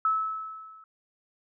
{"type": "tone with level ramp", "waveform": "sine", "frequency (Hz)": 1301, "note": "E6", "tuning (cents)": -23, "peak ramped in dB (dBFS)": [-20, -49], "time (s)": [0.05, 0.84], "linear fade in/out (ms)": 2, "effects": []}